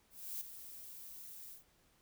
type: noise with ADSR envelope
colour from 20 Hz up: violet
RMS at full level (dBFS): -41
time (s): 0.1-1.64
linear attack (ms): 310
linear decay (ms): 6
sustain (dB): -10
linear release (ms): 130
effects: pink hiss -71 dBFS RMS until 2.01 s